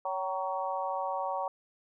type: harmonic tone with a mistuned harmonic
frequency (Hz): 186.8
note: F#3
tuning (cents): +17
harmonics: 3 / 4 / 5 / 6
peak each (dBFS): -36 / -35 / -35 / -38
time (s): 0.05-1.48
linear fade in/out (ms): 2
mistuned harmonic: 4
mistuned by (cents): +38
effects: none